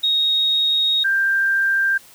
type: tone pair in turn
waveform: sine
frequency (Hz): 3751 / 1583.5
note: A#7 / G6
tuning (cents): +10 / +17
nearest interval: octave + minor third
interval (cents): 1493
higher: first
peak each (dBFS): -15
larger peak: neither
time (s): 0.03-1.04 / 1.04-1.98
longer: first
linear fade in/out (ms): 10
effects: white hiss -47 dBFS RMS until 2.14 s